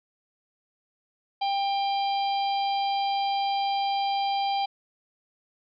harmonic tone, 794 Hz, G5, 22 cents sharp, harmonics 1 / 3 / 4 / 5 / 6, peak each -24 / -39 / -36 / -41 / -39 dBFS, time 1.41-4.66 s, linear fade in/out 10 ms, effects none

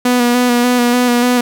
sawtooth tone with vibrato, 244.3 Hz, B3, 19 cents flat, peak -6 dBFS, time 0.05-1.41 s, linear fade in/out 5 ms, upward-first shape square, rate 3.4 Hz, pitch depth 22 cents each way, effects none

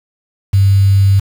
sine tone with quantisation, 98 Hz, G2, in tune, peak -6 dBFS, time 0.53-1.2 s, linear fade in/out 10 ms, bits 5, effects none

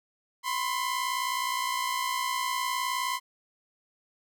sawtooth tone pair together, 1001 / 1060.5 Hz, B5 / C6, +23 / +23 cents, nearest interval minor second, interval 100 cents, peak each -27 dBFS, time 0.43-3.2 s, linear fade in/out 50 ms, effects none

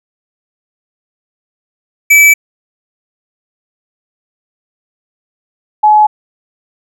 square / sine tone pair in turn, 2305 / 849.5 Hz, D7 / G#5, -33 / +39 cents, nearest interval octave + perfect fourth, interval 1728 cents, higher first, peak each -3 dBFS, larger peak neither, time 2.1-2.34 / 5.83-6.07 s, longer neither, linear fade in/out 10 ms, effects none

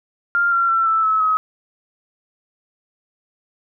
sine tone with pitch steps, 1396.9 / 1371.3 / 1346.2 / 1321.5 / 1297.3 / 1273.6 Hz, F6 / F6 / E6 / E6 / E6 / D#6, 0 / -32 / +36 / +4 / -28 / +40 cents, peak -14 dBFS, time 0.35-1.37 s, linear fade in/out 0 ms, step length 170 ms, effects none

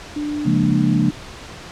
sine tone with pitch glide, 296.1 to 298.5 Hz, D4 to D4, +14 to +28 cents, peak -21 dBFS, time 0.16-1.11 s, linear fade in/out 5 ms, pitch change +14 cents, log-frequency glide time 0.33-0.95 s
sine chord, Bb minor seventh, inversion first, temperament equal, 138.59 / 174.61 / 207.7 / 233.1 Hz, Db3 / F3 / Ab3 / Bb3, 0 / 0 / 0 / 0 cents, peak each -20 dBFS, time 0.45-1.1 s, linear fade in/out 10 ms
effects pink hiss -36 dBFS RMS until 1.71 s + low-pass 6000 Hz 12 dB/octave

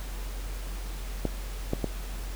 clicks, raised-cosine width 2 ms, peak -13 dBFS, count 3, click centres 1.253 / 1.734 / 1.843 s, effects added 45 Hz sine -33 dBFS peak until 2.35 s + pink hiss -44 dBFS RMS until 2.35 s

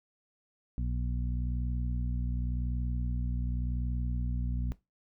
harmonic tone, 60.9 Hz, B1, 24 cents flat, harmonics 1 / 2 / 3 / 4, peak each -31 / -37 / -41 / -43 dBFS, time 0.78-4.72 s, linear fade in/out 0 ms, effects noise-tail reverb RT60 0.2 s tail -17 dB re dry

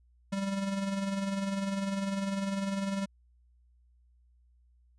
square tone with tremolo, 196 Hz, G3, in tune, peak -29 dBFS, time 0.32-3.06 s, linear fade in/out 10 ms, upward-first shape sine, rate 20 Hz, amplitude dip 45%, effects added 60 Hz sine -61 dBFS peak until 4.98 s + resampled to 22050 Hz

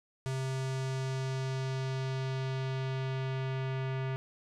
square tone with low-pass filter sweep, 132.2 Hz, C3, 18 cents sharp, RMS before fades -34 dBFS, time 0.26-4.16 s, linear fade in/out 0 ms, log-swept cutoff 8400 to 2500 Hz, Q 1.2, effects none

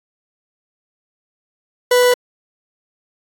40% pulse tone, 493.9 Hz, B4, in tune, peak -9 dBFS, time 1.91-2.14 s, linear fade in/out 5 ms, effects AAC 64 kbps

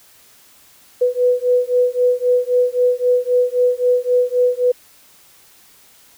sine beating tone pair, 493.4 / 497.2 Hz, B4 / B4, -2 / +12 cents, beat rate 3.8 Hz, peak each -16 dBFS, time 1.01-4.72 s, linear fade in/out 10 ms, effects white hiss -49 dBFS RMS until 6.17 s

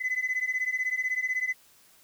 sine beating tone pair, 2010 / 2026 Hz, B6 / B6, +30 / +44 cents, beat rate 16 Hz, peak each -28 dBFS, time 0-1.54 s, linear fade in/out 20 ms, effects tanh soft clip ceiling -22 dBFS + white hiss -59 dBFS RMS until 2.03 s

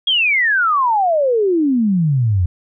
sine exponential sweep, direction down, 3332 to 84.5 Hz, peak -12 dBFS, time 0.07-2.46 s, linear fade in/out 5 ms, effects none

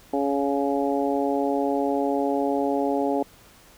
harmonic tone, 140 Hz, C#3, 18 cents sharp, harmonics 2 / 3 / 4 / 5 / 6, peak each -25 / -27 / -28 / -29 / -30 dBFS, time 0.13-3.23 s, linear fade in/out 5 ms, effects pink hiss -52 dBFS RMS until 3.77 s

